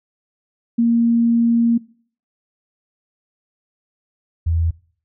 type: tone pair in turn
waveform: sine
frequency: 233.1 / 82.72 Hz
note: A#3 / E2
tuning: 0 / +7 cents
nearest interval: octave + tritone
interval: 1793 cents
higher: first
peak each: -12 / -15 dBFS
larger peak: first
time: 0.78-1.78 / 4.46-4.71 s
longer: first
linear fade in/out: 10 ms
effects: noise-tail reverb RT60 0.5 s tail -22 dB re dry

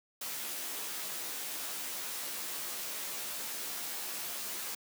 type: noise with comb filter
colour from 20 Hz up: white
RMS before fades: -39 dBFS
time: 0.21-4.75 s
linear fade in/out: 5 ms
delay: 14 ms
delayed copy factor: +0.85
effects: high-pass 200 Hz 12 dB/octave

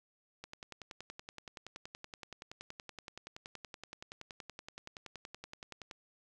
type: click train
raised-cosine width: 0.2 ms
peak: -28 dBFS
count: 59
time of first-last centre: 0.44-5.912 s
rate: 10.6 Hz
effects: none

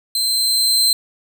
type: tone with level ramp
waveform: sawtooth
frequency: 4110 Hz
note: C8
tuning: 32 cents flat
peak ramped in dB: -14 to -9 dBFS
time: 0.15-0.93 s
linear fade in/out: 2 ms
effects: none

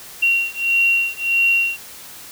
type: beating tone pair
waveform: sine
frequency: 2747 / 2748.6 Hz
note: F7 / F7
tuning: -29 / -28 cents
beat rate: 1.6 Hz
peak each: -18 dBFS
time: 0.22-1.77 s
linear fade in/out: 10 ms
effects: white hiss -38 dBFS RMS until 2.31 s

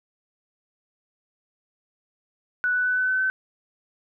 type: tone with pitch steps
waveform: sine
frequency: 1480 / 1489.4 / 1498.9 / 1508.5 / 1518.1 / 1527.8 Hz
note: F#6 / F#6 / F#6 / F#6 / F#6 / G6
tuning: 0 / +11 / +22 / +33 / +44 / -45 cents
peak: -20 dBFS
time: 2.64-3.3 s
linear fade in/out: 0 ms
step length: 110 ms
effects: none

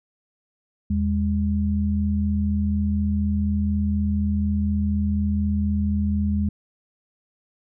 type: tone pair together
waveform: sine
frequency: 80.6 / 204.7 Hz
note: E2 / G#3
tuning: -38 / -25 cents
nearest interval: octave + major third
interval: 1613 cents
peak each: -22 dBFS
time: 0.9-6.49 s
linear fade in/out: 5 ms
effects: none

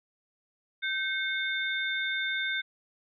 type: tone cluster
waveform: sine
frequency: 1552 / 2171 / 3603 Hz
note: G6 / C#7 / A7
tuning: -18 / -37 / +40 cents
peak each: -31 / -33 / -34 dBFS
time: 0.82-2.62 s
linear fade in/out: 20 ms
effects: none

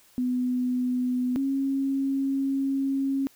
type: tone pair in turn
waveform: sine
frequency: 250.2 / 272.1 Hz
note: B3 / C#4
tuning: +23 / -32 cents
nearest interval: minor second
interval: 145 cents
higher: second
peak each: -23 dBFS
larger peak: neither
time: 0.18-1.36 / 1.36-3.27 s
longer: second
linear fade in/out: 0 ms
effects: white hiss -58 dBFS RMS until 3.35 s

